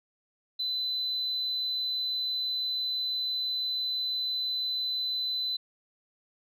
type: tone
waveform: sine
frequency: 4017 Hz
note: B7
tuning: 29 cents sharp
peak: -27 dBFS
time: 0.59-5.57 s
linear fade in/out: 10 ms
effects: tanh soft clip ceiling -24 dBFS